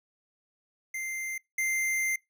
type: tone pair in turn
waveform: square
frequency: 2089 / 2089 Hz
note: C7 / C7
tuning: -3 / -3 cents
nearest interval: unison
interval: 0 cents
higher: neither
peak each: -33 / -27 dBFS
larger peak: second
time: 0.94-1.38 / 1.58-2.16 s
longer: second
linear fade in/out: 5 ms
effects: noise-tail reverb RT60 0.2 s tail -24 dB re dry